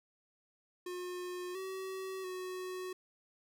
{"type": "tone with pitch steps", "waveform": "square", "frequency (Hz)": [359.6, 380, 368.9], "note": ["F#4", "F#4", "F#4"], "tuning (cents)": [-49, 46, -5], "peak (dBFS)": -40, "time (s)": [0.86, 2.93], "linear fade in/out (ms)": 5, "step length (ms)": 690, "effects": []}